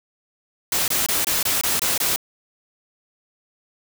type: noise bursts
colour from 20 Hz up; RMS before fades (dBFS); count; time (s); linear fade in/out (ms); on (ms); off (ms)
white; -21; 8; 0.72-2.161; 2; 160; 23
effects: none